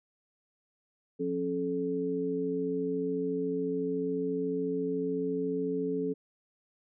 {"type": "tone cluster", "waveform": "sine", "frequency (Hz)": [177.8, 271.8, 431], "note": ["F3", "C#4", "A4"], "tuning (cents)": [31, -34, -36], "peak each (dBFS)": [-37, -33, -31], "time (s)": [1.19, 6.14], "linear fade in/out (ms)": 20, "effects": []}